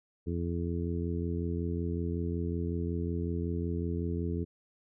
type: harmonic tone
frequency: 85.4 Hz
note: F2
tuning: 38 cents flat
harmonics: 1 / 2 / 3 / 4 / 5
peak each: -33 / -36 / -38 / -39 / -40 dBFS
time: 0.26-4.45 s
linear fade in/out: 20 ms
effects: none

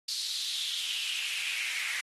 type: noise with high-pass filter sweep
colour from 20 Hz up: pink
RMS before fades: -34 dBFS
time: 0.08-2.01 s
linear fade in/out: 5 ms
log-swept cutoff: 4400 to 2000 Hz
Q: 5.1
effects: low-pass 12000 Hz 12 dB/octave + AAC 32 kbps

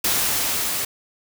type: noise with level ramp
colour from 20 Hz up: white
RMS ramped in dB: -20 to -25 dBFS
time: 0.04-0.85 s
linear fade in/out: 5 ms
effects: none

